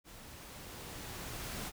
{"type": "noise with level ramp", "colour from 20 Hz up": "pink", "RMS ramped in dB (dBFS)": [-53, -40], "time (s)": [0.04, 1.72], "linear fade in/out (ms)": 50, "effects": []}